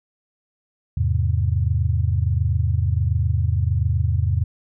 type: chord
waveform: sine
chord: E augmented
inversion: none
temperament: equal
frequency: 82.41 / 103.83 / 130.81 Hz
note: E2 / G#2 / B#2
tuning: 0 / 0 / 0 cents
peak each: -20 / -21 / -24 dBFS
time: 0.97-4.44 s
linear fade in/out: 5 ms
effects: none